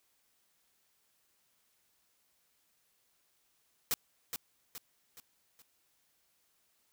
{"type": "noise with echo", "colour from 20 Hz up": "white", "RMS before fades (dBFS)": -31, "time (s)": [3.91, 3.94], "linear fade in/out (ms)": 0, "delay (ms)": 420, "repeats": 4, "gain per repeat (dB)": -7, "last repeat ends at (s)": 5.62, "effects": ["white hiss -74 dBFS RMS until 6.92 s"]}